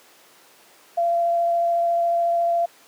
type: tone with vibrato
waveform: sine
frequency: 684 Hz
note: F5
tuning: 36 cents flat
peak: -17 dBFS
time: 0.97-2.66 s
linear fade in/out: 10 ms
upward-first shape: sine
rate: 14 Hz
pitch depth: 8 cents each way
effects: pink hiss -51 dBFS RMS until 2.87 s + high-pass 400 Hz 12 dB/octave